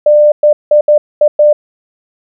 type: tone bursts at uneven times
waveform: sine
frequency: 596 Hz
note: D5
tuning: 25 cents sharp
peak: -3 dBFS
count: 6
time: 0.06-0.32 / 0.43-0.53 / 0.71-0.81 / 0.88-0.98 / 1.21-1.28 / 1.39-1.53 s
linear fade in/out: 5 ms
effects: none